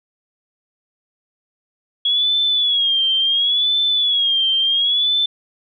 sine tone with vibrato, 3331 Hz, G#7, 4 cents sharp, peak -14 dBFS, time 2.05-5.26 s, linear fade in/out 5 ms, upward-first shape sine, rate 0.71 Hz, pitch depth 100 cents each way, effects none

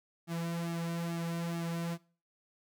sawtooth tone with flanger, 168.5 Hz, E3, 38 cents sharp, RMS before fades -36 dBFS, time 0.27-1.98 s, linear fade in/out 50 ms, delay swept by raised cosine 2 to 3.6 ms, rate 2.3 Hz, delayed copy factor -0.8, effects noise-tail reverb RT60 0.4 s tail -21 dB re dry

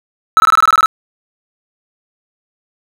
triangle tone bursts, 1309 Hz, E6, 13 cents flat, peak -4 dBFS, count 10, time 0.37-0.859 s, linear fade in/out 0 ms, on 30 ms, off 21 ms, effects none

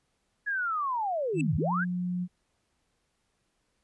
sine linear two-way sweep, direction down then up, 1697 to 67.3 to 1697 Hz, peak -27 dBFS, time 0.46-1.85 s, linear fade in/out 20 ms, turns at 1.56 s
sine tone with pitch glide, 156.8 to 179.08 Hz, D#3 to F3, +14 to +44 cents, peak -28 dBFS, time 1.33-2.28 s, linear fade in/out 50 ms, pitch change +230 cents, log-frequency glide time 1.61-1.72 s
square tone with exponential growth, 2640 Hz, E7, 2 cents sharp, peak -30 dBFS, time 1.34-1.41 s, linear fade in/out 2 ms, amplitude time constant 15 ms
effects pink hiss -75 dBFS RMS until 3.83 s + resampled to 24000 Hz

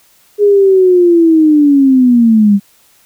sine linear sweep, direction down, 416.4 to 196 Hz, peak -4 dBFS, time 0.38-2.6 s, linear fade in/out 50 ms, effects white hiss -49 dBFS RMS until 3.05 s

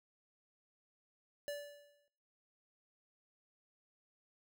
square tone with exponential decay, 580 Hz, D5, 22 cents flat, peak -38 dBFS, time 1.48-2.08 s, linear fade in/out 0 ms, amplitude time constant 130 ms, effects noise-tail reverb RT60 0.9 s tail -25 dB re dry

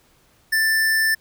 square tone, 1770 Hz, A6, 10 cents sharp, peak -17 dBFS, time 0.52-1.15 s, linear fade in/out 10 ms, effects pink hiss -58 dBFS RMS until 1.2 s

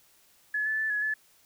sine tone with pitch steps, 1706 / 1742 / 1753 / 1688 / 1728 Hz, G#6 / A6 / A6 / G#6 / A6, +46 / -18 / -7 / +28 / -32 cents, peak -26 dBFS, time 0.54-1.14 s, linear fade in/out 5 ms, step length 120 ms, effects white hiss -62 dBFS RMS until 1.45 s

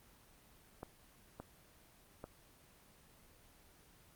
clicks, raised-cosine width 1 ms, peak -30 dBFS, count 3, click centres 0.831 / 1.4 / 2.241 s, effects pink hiss -64 dBFS RMS until 4.15 s + Opus 24 kbps

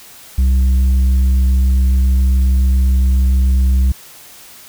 triangle tone with tanh clipping, 64.8 Hz, C2, 16 cents flat, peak -10 dBFS, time 0.38-3.92 s, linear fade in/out 5 ms, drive 9 dB, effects white hiss -39 dBFS RMS until 4.68 s

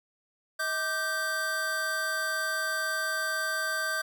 square tone cluster, 638 / 1184 / 1558 Hz, D#5 / D6 / G6, +43 / +14 / -11 cents, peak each -38 / -37 / -30 dBFS, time 0.59-4.02 s, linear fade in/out 10 ms, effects none

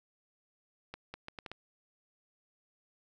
accelerating click train, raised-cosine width 0.3 ms, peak -26 dBFS, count 6, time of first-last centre 0.94-1.516 s, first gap 200 ms, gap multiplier 0.72, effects none

